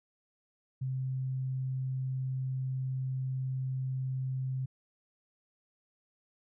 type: tone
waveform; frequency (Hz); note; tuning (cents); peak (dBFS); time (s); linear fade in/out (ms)
sine; 130.81; C3; 0; -31; 0.81-4.66; 10
effects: none